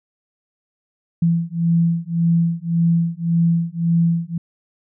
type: beating tone pair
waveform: sine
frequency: 167.2 / 169 Hz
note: E3 / E3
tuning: +25 / +43 cents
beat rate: 1.8 Hz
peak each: -18 dBFS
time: 1.22-4.38 s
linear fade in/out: 5 ms
effects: none